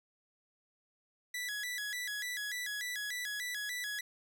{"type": "tone with vibrato", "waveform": "sawtooth", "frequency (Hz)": 1819, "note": "A#6", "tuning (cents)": -43, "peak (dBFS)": -33, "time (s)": [1.34, 4.01], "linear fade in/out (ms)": 5, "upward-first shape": "square", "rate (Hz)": 3.4, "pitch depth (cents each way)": 140, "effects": []}